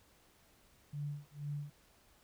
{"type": "tone with tremolo", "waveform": "sine", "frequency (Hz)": 145.6, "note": "D3", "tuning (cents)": -15, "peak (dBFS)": -36, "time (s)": [0.93, 1.7], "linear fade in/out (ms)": 5, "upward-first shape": "sine", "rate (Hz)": 2.1, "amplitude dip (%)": 100, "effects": ["pink hiss -67 dBFS RMS until 2.23 s"]}